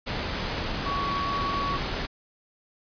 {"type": "tone in noise", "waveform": "sine", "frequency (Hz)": 1124, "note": "C#6", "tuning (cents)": 24, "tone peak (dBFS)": -27, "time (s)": [0.85, 1.78], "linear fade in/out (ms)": 20, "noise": "pink", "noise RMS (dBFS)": -30, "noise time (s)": [0.06, 2.07], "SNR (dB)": 0, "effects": ["resampled to 11025 Hz"]}